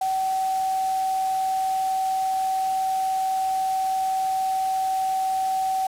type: tone in noise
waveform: sine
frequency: 761 Hz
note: F#5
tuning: 48 cents sharp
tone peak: -21 dBFS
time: 0.01-5.87 s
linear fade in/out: 5 ms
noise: white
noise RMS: -39 dBFS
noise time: 0.01-5.87 s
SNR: +15 dB
effects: low-pass 12000 Hz 12 dB/octave